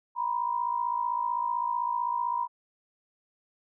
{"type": "tone pair together", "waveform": "sine", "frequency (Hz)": [956.3, 1012], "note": ["A#5", "B5"], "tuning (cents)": [44, 42], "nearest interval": "minor second", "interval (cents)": 98, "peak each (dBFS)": [-28, -31], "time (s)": [0.15, 2.48], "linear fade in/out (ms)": 50, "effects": []}